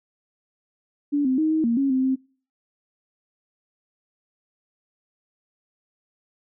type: tone with pitch steps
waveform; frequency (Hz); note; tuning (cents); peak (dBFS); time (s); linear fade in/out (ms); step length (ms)
sine; 288.8 / 259.7 / 313.2 / 315.7 / 232.9 / 274.5 / 260.5 / 262.8; D4 / C4 / D#4 / D#4 / A#3 / C#4 / C4 / C4; -29 / -13 / +11 / +25 / -1 / -17 / -7 / +8; -18; 1.12-2.16; 20; 130
effects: noise-tail reverb RT60 0.4 s tail -23 dB re dry